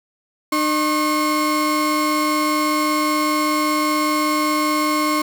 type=tone pair together; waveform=35% pulse; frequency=302.7 / 1082 Hz; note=D#4 / C#6; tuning=-48 / -42 cents; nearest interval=octave + minor seventh; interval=2206 cents; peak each=-18 dBFS; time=0.52-5.22 s; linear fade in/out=5 ms; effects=none